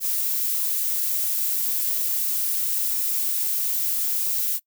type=noise; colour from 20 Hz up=violet; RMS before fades=-24 dBFS; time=0-4.6 s; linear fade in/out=50 ms; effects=noise-tail reverb RT60 0.1 s tail -23 dB re dry